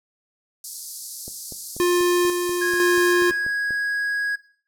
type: band-pass noise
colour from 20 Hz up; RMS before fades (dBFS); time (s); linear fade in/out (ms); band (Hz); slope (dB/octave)
white; -36; 0.64-3.13; 2; 4500 to 13000; 48
type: click train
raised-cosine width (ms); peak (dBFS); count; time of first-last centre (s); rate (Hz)
2; -25; 11; 1.28-3.707; 4.12
type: tone with tremolo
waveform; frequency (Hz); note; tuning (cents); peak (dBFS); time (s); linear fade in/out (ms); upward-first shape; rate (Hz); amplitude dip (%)
square; 353.3; F4; +20; -17; 1.8-3.31; 0; square; 1; 45
type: tone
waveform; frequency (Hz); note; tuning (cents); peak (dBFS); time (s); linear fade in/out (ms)
triangle; 1655; G#6; -6; -20; 2.61-4.36; 10
effects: noise-tail reverb RT60 0.5 s tail -17 dB re dry